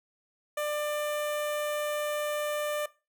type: tone with notch filter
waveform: sawtooth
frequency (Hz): 595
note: D5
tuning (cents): +22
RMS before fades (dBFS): -31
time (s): 0.57-2.86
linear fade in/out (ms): 5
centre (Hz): 4700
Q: 1.4
effects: noise-tail reverb RT60 0.3 s tail -20 dB re dry